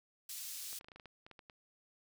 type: high-pass noise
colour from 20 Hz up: pink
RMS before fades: -45 dBFS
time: 0.29-0.79 s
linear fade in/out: 5 ms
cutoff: 5100 Hz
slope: 12 dB/octave
type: clicks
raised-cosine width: 0.3 ms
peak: -37 dBFS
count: 12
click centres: 0.729 / 0.811 / 0.845 / 0.885 / 0.918 / 0.96 / 0.998 / 1.057 / 1.265 / 1.313 / 1.392 / 1.498 s
effects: none